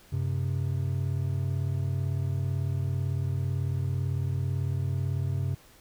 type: tone pair together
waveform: triangle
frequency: 94.9 / 132.91 Hz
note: F#2 / C3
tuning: +44 / +28 cents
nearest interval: tritone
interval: 584 cents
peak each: -27 dBFS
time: 0.12-5.55 s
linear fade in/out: 10 ms
effects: pink hiss -56 dBFS RMS until 5.8 s